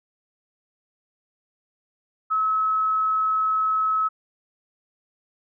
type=tone; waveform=sine; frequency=1290 Hz; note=E6; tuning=38 cents flat; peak=-19 dBFS; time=2.3-4.09 s; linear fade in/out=20 ms; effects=none

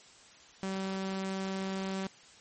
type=tone; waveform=sawtooth; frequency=191.8 Hz; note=G3; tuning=37 cents flat; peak=-29 dBFS; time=0.63-2.07 s; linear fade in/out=0 ms; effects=white hiss -56 dBFS RMS until 2.4 s + MP3 32 kbps

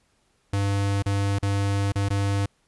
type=tone with dropouts; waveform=square; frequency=99.7 Hz; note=G2; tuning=30 cents sharp; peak=-22 dBFS; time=0.53-2.46 s; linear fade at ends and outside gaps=5 ms; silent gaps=1.024-1.06 / 1.387-1.427 / 1.921-1.956 / 2.087-2.103 s; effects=pink hiss -67 dBFS RMS until 2.67 s + resampled to 24000 Hz

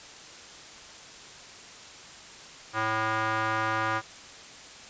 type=tone with band-pass filter; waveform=square; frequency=110 Hz; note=A2; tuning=in tune; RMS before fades=-28 dBFS; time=2.73-4.02 s; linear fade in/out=50 ms; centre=1300 Hz; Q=2.2; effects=white hiss -46 dBFS RMS until 4.89 s + resampled to 16000 Hz

